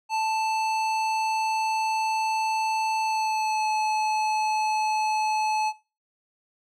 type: tone with pitch glide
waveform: square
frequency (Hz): 880 to 862.4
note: A5 to A5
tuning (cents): 0 to -35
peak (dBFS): -24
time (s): 0.09-5.73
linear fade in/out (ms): 50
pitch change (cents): -35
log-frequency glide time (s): 3.02-3.68
effects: noise-tail reverb RT60 0.3 s tail -19 dB re dry + low-pass 7000 Hz 12 dB/octave